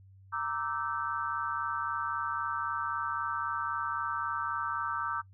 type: chord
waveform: sine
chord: E half-diminished seventh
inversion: second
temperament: equal with one note detuned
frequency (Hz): 932.3 / 1174.7 / 1318.5 / 1541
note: Bb5 / D6 / E6 / G6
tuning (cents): 0 / 0 / 0 / -30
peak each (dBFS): -38 / -35 / -35 / -38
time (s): 0.32-5.22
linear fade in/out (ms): 20
effects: noise-tail reverb RT60 0.1 s tail -21 dB re dry + added 96 Hz sine -53 dBFS peak until 5.33 s